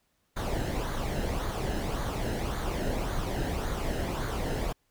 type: noise with flanger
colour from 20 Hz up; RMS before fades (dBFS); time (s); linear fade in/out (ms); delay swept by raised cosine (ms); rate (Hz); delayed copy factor
brown; -31; 0.36-4.73; 10; 0.37 to 0.88; 1.8; -0.55
effects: pink hiss -73 dBFS RMS until 4.9 s